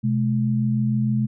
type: tone pair together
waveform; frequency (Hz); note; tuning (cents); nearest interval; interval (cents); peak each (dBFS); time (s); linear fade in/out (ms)
sine; 126.8 / 213.3; B2 / G#3; +46 / +46; major sixth; 900; -21; 0.03-1.27; 20
effects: none